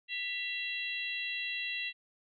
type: harmonic tone with a mistuned harmonic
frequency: 660 Hz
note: E5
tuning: 2 cents sharp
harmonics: 3 / 4 / 5 / 6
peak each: -40 / -36 / -44 / -42 dBFS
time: 0.08-1.93 s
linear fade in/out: 50 ms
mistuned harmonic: 4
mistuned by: +58 cents
effects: none